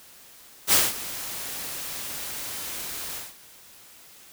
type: noise with ADSR envelope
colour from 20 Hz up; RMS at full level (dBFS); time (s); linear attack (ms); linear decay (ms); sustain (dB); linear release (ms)
white; -17; 0.67-3.35; 56; 200; -17; 200
effects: white hiss -50 dBFS RMS until 4.32 s

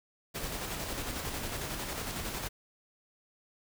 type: noise with tremolo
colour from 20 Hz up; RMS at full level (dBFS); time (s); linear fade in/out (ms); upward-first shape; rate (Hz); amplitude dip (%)
pink; -36; 0.34-2.49; 20; square; 11; 30
effects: none

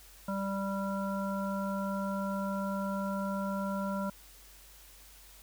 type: harmonic tone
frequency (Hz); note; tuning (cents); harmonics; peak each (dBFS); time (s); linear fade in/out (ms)
196.1; G3; +1; 1 / 3 / 5 / 7; -33 / -38 / -40 / -41; 0.28-4.1; 5
effects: added 48 Hz sine -57 dBFS peak until 5.42 s + white hiss -56 dBFS RMS until 5.42 s

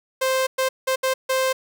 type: tone bursts at uneven times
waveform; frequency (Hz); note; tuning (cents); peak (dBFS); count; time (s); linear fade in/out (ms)
sawtooth; 523.3; C5; 0; -15; 5; 0.21-0.47 / 0.58-0.69 / 0.87-0.96 / 1.03-1.14 / 1.29-1.53; 10
effects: none

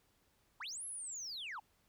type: linear two-way sweep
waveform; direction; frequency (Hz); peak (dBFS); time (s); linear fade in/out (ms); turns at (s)
sine; up then down; 740 to 11175 to 740; -40; 0.6-1.6; 10; 0.85
effects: tanh soft clip ceiling -40 dBFS + pink hiss -74 dBFS RMS until 1.88 s

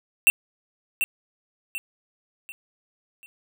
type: tone with echo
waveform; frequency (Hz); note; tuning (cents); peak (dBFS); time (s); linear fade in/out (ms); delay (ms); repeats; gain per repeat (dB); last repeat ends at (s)
square; 2700; E7; +41; -13; 0.27-0.3; 0; 740; 4; -8; 3.26
effects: none

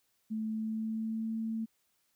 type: tone with pitch glide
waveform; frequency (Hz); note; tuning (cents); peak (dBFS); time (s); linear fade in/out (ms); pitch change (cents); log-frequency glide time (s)
sine; 218.8 to 223.4; A3 to A3; -9 to +27; -32; 0.3-1.66; 20; +36; 0.5-1.33
effects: white hiss -75 dBFS RMS until 2.15 s

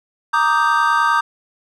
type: chord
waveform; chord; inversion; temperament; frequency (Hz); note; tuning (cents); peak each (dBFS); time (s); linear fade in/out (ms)
triangle; Eb major seventh; second; equal; 932.3 / 1174.7 / 1244.5 / 1568; Bb5 / D6 / Eb6 / G6; 0 / 0 / 0 / 0; -17; 0.33-1.21; 10
effects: none

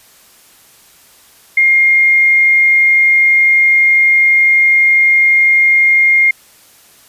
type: tone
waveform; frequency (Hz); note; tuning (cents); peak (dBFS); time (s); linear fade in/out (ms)
sine; 2126; C7; +27; -6; 1.57-6.31; 5
effects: white hiss -45 dBFS RMS until 7.08 s + resampled to 32000 Hz

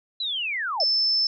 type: linear sweep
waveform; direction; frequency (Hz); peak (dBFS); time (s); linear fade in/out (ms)
sine; down; 4048 to 528; -25; 0.2-0.84; 5
type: tone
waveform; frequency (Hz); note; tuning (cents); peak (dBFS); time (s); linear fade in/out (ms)
sine; 5274; E8; 0; -19; 0.8-1.27; 2
effects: none

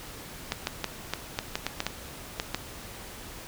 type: clicks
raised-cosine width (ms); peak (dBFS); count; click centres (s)
0.2; -10; 11; 0.521 / 0.671 / 0.843 / 1.136 / 1.389 / 1.555 / 1.666 / 1.804 / 1.866 / 2.399 / 2.546
effects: pink hiss -43 dBFS RMS until 3.47 s

